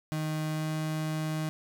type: tone with pitch glide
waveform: 35% pulse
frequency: 155.4 to 156.3 Hz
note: D#3 to D#3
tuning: -2 to +8 cents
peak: -28 dBFS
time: 0.12-1.49 s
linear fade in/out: 0 ms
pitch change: +10 cents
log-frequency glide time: 0.51-0.68 s
effects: none